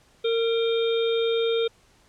harmonic tone with a mistuned harmonic, 458.1 Hz, A#4, 30 cents flat, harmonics 1 / 3 / 5 / 7 / 8, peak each -21 / -37 / -37 / -36 / -32 dBFS, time 0.24-1.68 s, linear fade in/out 10 ms, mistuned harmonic 5, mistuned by +63 cents, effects pink hiss -59 dBFS RMS until 2.08 s + low-pass 9000 Hz 12 dB/octave

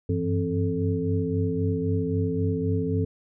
sine tone cluster, 95 / 98.8 / 167.6 / 265.2 / 438 Hz, F#2 / G2 / E3 / C4 / A4, +46 / +14 / +29 / +23 / -8 cents, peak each -29 dBFS, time 0.09-3.05 s, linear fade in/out 5 ms, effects none

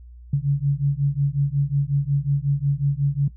sine beating tone pair, 138.59 / 144.09 Hz, C#3 / D3, 0 / -33 cents, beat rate 5.5 Hz, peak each -21 dBFS, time 0.33-3.28 s, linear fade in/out 5 ms, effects noise-tail reverb RT60 0.1 s tail -17 dB re dry + added 60 Hz sine -40 dBFS peak until 3.36 s

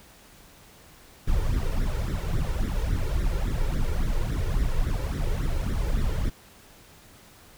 brown noise with flanger, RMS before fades -25 dBFS, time 1.27-6.3 s, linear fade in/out 10 ms, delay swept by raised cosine 0.53 to 2.23 ms, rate 3.6 Hz, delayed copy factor +0.9, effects pink hiss -52 dBFS RMS until 7.57 s

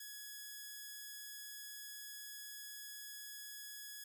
5% pulse tone, 1684 Hz, G#6, 24 cents sharp, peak -37 dBFS, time 0-4.04 s, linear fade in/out 5 ms, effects none

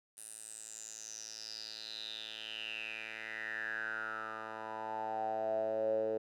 10% pulse tone with band-pass filter sweep, 110 Hz, A2, in tune, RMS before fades -40 dBFS, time 0.17-6.18 s, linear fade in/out 10 ms, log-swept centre 9900 to 480 Hz, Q 8.6, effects none

